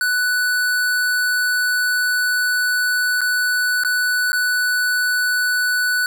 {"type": "tone with dropouts", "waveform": "square", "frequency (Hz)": 1487, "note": "F#6", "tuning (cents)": 8, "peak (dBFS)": -17, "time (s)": [0.01, 6.06], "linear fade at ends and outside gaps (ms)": 1, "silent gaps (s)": [[3.208, 3.215], [3.836, 3.848], [4.32, 4.33]], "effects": []}